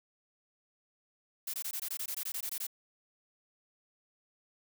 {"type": "noise bursts", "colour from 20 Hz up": "blue", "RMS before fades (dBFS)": -37, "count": 14, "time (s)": [1.47, 2.668], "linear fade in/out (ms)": 5, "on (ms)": 67, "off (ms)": 20, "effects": []}